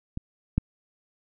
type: clicks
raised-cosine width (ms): 5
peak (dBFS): -19 / -9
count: 2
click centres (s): 0.174 / 0.58
effects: none